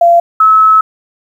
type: tone pair in turn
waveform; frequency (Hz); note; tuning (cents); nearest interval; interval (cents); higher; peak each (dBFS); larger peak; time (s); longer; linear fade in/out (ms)
sine; 686 / 1295; F5 / E6; -31 / -31; major seventh; 1100; second; -3; neither; 0.01-0.2 / 0.4-0.81; second; 5
effects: 7-bit